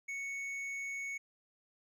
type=tone with hard clipping; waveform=triangle; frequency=2217 Hz; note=C#7; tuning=in tune; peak=-39 dBFS; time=0.08-1.18 s; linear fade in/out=10 ms; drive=9 dB; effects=none